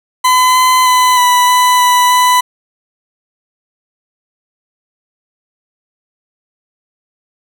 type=tone with pitch steps; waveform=40% pulse; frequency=1013 / 1019 / 1006 / 988 / 996 / 989 / 996 Hz; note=B5 / C6 / B5 / B5 / B5 / B5 / B5; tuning=+44 / -46 / +32 / 0 / +14 / +2 / +14 cents; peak=-6 dBFS; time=0.24-2.41 s; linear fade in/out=10 ms; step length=310 ms; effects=none